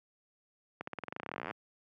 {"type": "accelerating click train", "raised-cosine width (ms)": 0.5, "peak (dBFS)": -23, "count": 26, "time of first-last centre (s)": [0.81, 1.511], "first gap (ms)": 64, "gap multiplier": 0.92, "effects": ["high-pass 150 Hz 12 dB/octave"]}